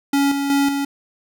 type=tone with tremolo; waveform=square; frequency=280 Hz; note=C#4; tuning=18 cents sharp; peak=-15 dBFS; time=0.13-0.85 s; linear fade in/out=5 ms; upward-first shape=square; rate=2.7 Hz; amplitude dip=45%; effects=none